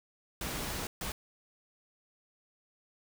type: noise bursts at uneven times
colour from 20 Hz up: pink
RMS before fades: -37 dBFS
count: 2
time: 0.41-0.87 / 1.01-1.12 s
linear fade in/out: 2 ms
effects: none